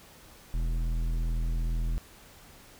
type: tone with tanh clipping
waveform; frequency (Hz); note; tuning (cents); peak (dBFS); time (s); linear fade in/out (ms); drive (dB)
sine; 41.2; E1; 0; -28; 0.54-1.98; 0; 12
effects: pink hiss -53 dBFS RMS until 2.79 s